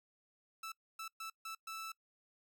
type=tone bursts at uneven times; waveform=sawtooth; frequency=1318.5 Hz; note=E6; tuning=in tune; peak=-39 dBFS; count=5; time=0.63-0.72 / 0.99-1.08 / 1.2-1.3 / 1.45-1.55 / 1.67-1.92 s; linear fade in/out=5 ms; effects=noise-tail reverb RT60 0.1 s tail -23 dB re dry